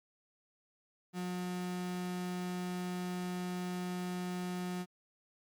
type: tone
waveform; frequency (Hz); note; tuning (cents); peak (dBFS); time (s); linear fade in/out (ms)
35% pulse; 180; F#3; -47; -34; 1.13-4.86; 50
effects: MP3 96 kbps

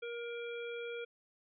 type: harmonic tone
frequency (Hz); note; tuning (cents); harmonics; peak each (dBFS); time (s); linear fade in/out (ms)
471.9; A#4; +21; 1 / 3 / 5 / 7; -40 / -48 / -48 / -53; 0.02-1.05; 10
effects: none

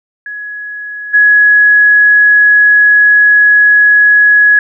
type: tone with level steps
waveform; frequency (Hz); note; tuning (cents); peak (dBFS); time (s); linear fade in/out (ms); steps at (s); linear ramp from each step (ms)
sine; 1679; G#6; +18; -20 / -3; 0.26-4.59; 2; 1.13; 20
effects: none

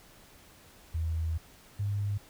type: tone pair in turn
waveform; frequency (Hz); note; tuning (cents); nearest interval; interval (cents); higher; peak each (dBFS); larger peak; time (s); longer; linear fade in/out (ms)
sine; 80.9 / 101.72; E2 / G#2; -32 / -35; major third; 397; second; -28; neither; 0.94-1.38 / 1.79-2.18; first; 10
effects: pink hiss -56 dBFS RMS until 2.29 s

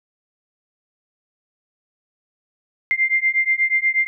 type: beating tone pair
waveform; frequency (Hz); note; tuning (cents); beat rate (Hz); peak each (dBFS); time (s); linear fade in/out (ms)
sine; 2093 / 2101.3; C7 / C7; 0 / +7; 8.3; -19; 2.91-4.07; 0
effects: none

